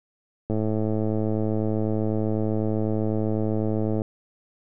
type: click train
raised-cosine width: 2 ms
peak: -13 dBFS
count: 381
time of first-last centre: 0.5-4.019 s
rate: 108 Hz
effects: none